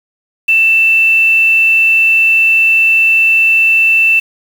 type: tone with quantisation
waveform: sine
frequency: 2665 Hz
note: E7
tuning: 18 cents sharp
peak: -6 dBFS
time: 0.48-4.2 s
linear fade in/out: 10 ms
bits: 5
effects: none